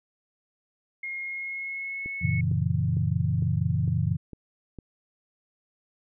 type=tone with pitch glide; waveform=sine; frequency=2144 to 2198 Hz; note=C7 to C#7; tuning=+42 to -15 cents; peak=-31 dBFS; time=1.03-2.41 s; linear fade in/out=5 ms; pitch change=+43 cents; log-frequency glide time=1.2-2.09 s
type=click train; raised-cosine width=3 ms; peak=-27 dBFS; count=7; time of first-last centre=2.06-4.787 s; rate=2.2 Hz
type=chord; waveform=sine; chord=F# dominant seventh; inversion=none; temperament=equal; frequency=92.5 / 116.54 / 138.59 / 164.81 Hz; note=F#2 / A#2 / C#3 / E3; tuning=0 / 0 / 0 / 0 cents; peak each=-28 dBFS; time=2.21-4.17 s; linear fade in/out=20 ms
effects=none